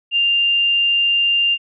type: tone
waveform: sine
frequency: 2794 Hz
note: F7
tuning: in tune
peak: -13 dBFS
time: 0.11-1.58 s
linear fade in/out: 50 ms
effects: none